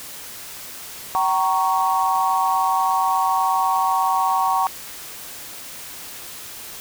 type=chord; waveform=sine; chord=G diminished; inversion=none; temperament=equal with one note detuned; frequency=763.9 / 932.3 / 1108.7 Hz; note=G5 / Bb5 / Db6; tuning=-45 / 0 / 0 cents; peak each=-21 dBFS; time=1.15-4.67 s; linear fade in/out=0 ms; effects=white hiss -36 dBFS RMS until 6.8 s